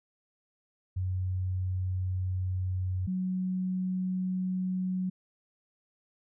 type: tone pair in turn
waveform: sine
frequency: 92.5 / 185 Hz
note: F#2 / F#3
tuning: 0 / 0 cents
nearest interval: octave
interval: 1200 cents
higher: second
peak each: -28 dBFS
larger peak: neither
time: 0.96-3.07 / 3.07-5.1 s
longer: first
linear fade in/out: 10 ms
effects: none